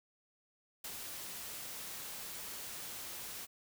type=noise with ADSR envelope; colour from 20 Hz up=white; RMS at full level=-43 dBFS; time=0.84-3.47 s; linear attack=5 ms; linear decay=64 ms; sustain=-2 dB; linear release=34 ms; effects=none